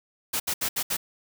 white noise bursts at uneven times, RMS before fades -27 dBFS, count 5, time 0.33-0.4 / 0.47-0.54 / 0.61-0.69 / 0.76-0.83 / 0.9-0.97 s, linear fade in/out 10 ms, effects none

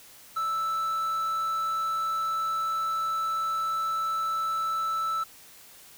triangle tone with quantisation, 1318.5 Hz, E6, in tune, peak -24 dBFS, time 0.36-5.24 s, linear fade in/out 10 ms, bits 8, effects white hiss -51 dBFS RMS until 5.97 s

